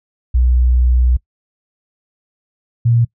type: tone pair in turn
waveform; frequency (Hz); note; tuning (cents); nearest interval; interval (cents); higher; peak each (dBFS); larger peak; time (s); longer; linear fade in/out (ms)
sine; 61.74 / 117.67; B1 / A#2; 0 / +17; major seventh; 1117; second; -9; neither; 0.34-1.17 / 2.85-3.05; first; 10
effects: noise-tail reverb RT60 0.1 s tail -22 dB re dry